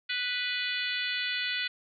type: harmonic tone with a mistuned harmonic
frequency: 493.9 Hz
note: B4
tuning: in tune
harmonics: 3 / 4 / 5 / 6 / 7 / 8 / 9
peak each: -36 / -35 / -36 / -37 / -36 / -39 / -42 dBFS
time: 0.09-1.68 s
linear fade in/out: 10 ms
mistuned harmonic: 8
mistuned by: +42 cents
effects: none